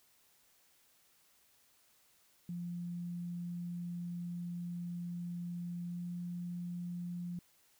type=tone with pitch glide; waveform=sine; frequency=174.2 to 175.41 Hz; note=F3 to F3; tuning=-4 to +8 cents; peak=-38 dBFS; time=2.49-7.39 s; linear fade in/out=2 ms; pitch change=+12 cents; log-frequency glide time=5.82-6.08 s; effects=white hiss -69 dBFS RMS until 7.79 s